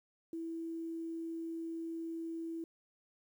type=tone with quantisation; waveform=sine; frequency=329.6 Hz; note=E4; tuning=in tune; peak=-38 dBFS; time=0.33-2.64 s; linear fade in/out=2 ms; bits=11; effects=none